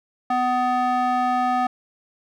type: tone with band-pass filter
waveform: square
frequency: 250 Hz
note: B3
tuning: 21 cents sharp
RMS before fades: -21 dBFS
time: 0.3-1.67 s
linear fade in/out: 5 ms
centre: 940 Hz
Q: 3.7
effects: none